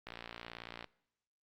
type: click train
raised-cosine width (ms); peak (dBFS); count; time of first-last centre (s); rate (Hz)
0.3; -28; 46; 0.07-0.843; 58.2
effects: noise-tail reverb RT60 0.8 s tail -22 dB re dry + Opus 48 kbps